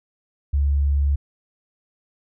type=tone; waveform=sine; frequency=70.8 Hz; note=C#2; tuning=37 cents sharp; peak=-16 dBFS; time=0.53-1.16 s; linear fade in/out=10 ms; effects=none